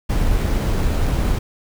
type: noise with sample-and-hold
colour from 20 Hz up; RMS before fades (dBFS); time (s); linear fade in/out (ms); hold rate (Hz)
brown; -18; 0.09-1.39; 10; 11025
effects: none